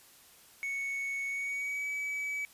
triangle tone with pitch glide, 2217 to 2285 Hz, C#7 to D7, 0 to -48 cents, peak -31 dBFS, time 0.63-2.45 s, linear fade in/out 0 ms, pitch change +52 cents, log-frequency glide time 1.27-1.88 s, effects white hiss -58 dBFS RMS until 2.53 s + resampled to 32000 Hz

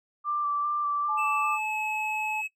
sine tone with vibrato, 1174.7 Hz, D6, in tune, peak -25 dBFS, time 0.24-1.59 s, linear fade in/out 50 ms, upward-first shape square, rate 2.5 Hz, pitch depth 14 cents each way
sine tone, 861 Hz, A5, 38 cents flat, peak -31 dBFS, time 1.08-2.42 s, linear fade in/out 20 ms
triangle tone with pitch glide, 2637 to 2575 Hz, E7 to E7, 0 to -41 cents, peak -29 dBFS, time 1.17-2.48 s, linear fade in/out 20 ms, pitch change -41 cents, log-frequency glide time 1.34-1.77 s
effects noise-tail reverb RT60 0.1 s tail -18 dB re dry

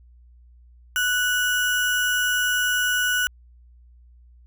sine tone with sample-and-hold, 1480 Hz, F#6, in tune, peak -19 dBFS, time 0.96-3.27 s, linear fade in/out 0 ms, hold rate 4410 Hz, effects added 60 Hz sine -48 dBFS peak until 4.46 s

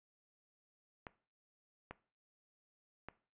clicks, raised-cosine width 0.5 ms, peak -30 dBFS, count 3, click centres 1.068 / 1.91 / 3.086 s, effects noise-tail reverb RT60 0.4 s tail -18 dB re dry + resampled to 8000 Hz

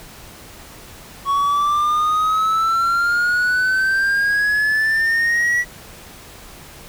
triangle exponential sweep, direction up, 1108.7 to 1949 Hz, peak -13 dBFS, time 1.25-5.65 s, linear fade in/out 50 ms, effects pink hiss -40 dBFS RMS until 6.88 s

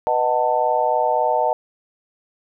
sine chord, B dominant seventh, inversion none, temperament just, 493.9 / 617.4 / 740.8 / 889 Hz, B4 / D#5 / F#5 / A5, 0 / -14 / +2 / +18 cents, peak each -24 / -21 / -22 / -20 dBFS, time 0.07-1.53 s, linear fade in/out 0 ms, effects none

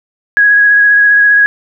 sine tone with vibrato, 1661.2 Hz, G#6, in tune, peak -4 dBFS, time 0.37-1.46 s, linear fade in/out 0 ms, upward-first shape sine, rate 15 Hz, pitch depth 15 cents each way, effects none

